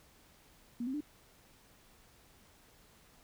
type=tone with pitch steps; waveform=sine; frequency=239.2 / 263.3 / 296.9 Hz; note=A#3 / C4 / D4; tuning=+45 / +11 / +19 cents; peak=-34 dBFS; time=0.8-1.007 s; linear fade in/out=5 ms; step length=69 ms; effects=pink hiss -63 dBFS RMS until 3.23 s